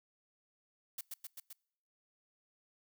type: noise with echo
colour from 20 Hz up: blue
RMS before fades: -41 dBFS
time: 0.98-1.01 s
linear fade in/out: 5 ms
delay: 130 ms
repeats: 4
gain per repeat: -2 dB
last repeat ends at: 1.53 s
effects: noise-tail reverb RT60 0.7 s tail -26 dB re dry